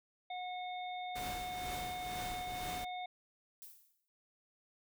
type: harmonic tone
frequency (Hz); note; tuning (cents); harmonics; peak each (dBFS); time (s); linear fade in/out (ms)
728; F#5; -28; 1 / 3 / 5; -40 / -49 / -50; 0.3-3.06; 5
type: noise with tremolo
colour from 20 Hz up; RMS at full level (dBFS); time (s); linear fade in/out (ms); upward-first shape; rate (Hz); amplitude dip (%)
pink; -43; 1.15-2.85; 10; triangle; 2.1; 60
type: noise with exponential decay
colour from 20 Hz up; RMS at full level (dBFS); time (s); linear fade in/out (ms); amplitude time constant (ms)
violet; -49; 3.62-4.08; 0; 100
effects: none